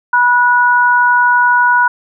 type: tone pair together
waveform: sine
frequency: 975.8 / 1464 Hz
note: B5 / F#6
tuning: -21 / -19 cents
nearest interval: perfect fifth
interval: 702 cents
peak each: -10 dBFS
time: 0.13-1.88 s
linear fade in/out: 5 ms
effects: none